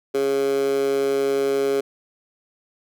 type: tone with high-pass filter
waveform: 15% pulse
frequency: 137.6 Hz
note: C#3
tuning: 12 cents flat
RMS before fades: -21 dBFS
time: 0.14-1.81 s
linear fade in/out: 10 ms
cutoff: 390 Hz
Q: 4.6
effects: none